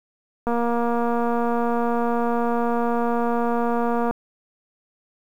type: click train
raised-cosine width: 1 ms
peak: -11 dBFS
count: 860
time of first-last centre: 0.47-4.11 s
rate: 236 Hz
effects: 8-bit